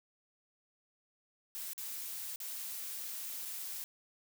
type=noise with dropouts; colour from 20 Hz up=blue; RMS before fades=-42 dBFS; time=1.55-3.84 s; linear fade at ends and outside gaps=0 ms; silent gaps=1.733-1.779 / 2.359-2.402 / 3.451-3.455 s; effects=none